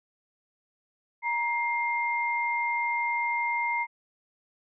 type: tone pair together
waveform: sine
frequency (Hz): 942.6 / 2110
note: A#5 / C7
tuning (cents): +19 / +14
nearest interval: octave + major second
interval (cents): 1395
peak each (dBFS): -28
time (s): 1.22-3.87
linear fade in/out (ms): 50
effects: none